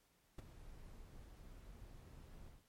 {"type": "noise with ADSR envelope", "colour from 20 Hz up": "brown", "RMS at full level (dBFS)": -42, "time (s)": [0.38, 2.64], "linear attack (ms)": 8, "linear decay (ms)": 16, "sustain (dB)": -14, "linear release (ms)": 160, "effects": ["pink hiss -75 dBFS RMS until 2.68 s", "MP3 64 kbps"]}